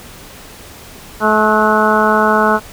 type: harmonic tone with a mistuned harmonic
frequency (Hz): 215.5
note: A3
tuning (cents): -36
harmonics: 1 / 2 / 3 / 4 / 5 / 6 / 7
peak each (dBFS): -17 / -17 / -17 / -17 / -17 / -17 / -17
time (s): 1.2-2.6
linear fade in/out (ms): 50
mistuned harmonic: 7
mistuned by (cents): -36
effects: pink hiss -36 dBFS RMS until 2.72 s